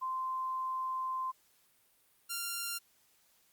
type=tone pair in turn; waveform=sine / 5% pulse; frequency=1040 / 1388.2 Hz; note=C6 / F6; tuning=-11 / -11 cents; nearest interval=perfect fourth; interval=500 cents; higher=second; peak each=-33 / -24 dBFS; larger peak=second; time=0.01-1.32 / 2.29-2.79 s; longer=first; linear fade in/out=20 ms; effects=white hiss -69 dBFS RMS until 3.52 s + Opus 48 kbps